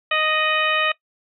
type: harmonic tone with a mistuned harmonic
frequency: 622.3 Hz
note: D#5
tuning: in tune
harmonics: 1 / 2 / 3 / 4 / 5 / 6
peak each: -26 / -23 / -24 / -23 / -25 / -31 dBFS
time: 0.11-0.92 s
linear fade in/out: 5 ms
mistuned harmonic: 5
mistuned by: -57 cents
effects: noise-tail reverb RT60 0.1 s tail -20 dB re dry